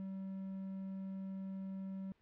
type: tone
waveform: triangle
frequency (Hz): 192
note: G3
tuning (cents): -36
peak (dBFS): -39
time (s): 0-2.12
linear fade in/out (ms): 0
effects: pink hiss -75 dBFS RMS until 2.21 s + low-pass 3000 Hz 12 dB/octave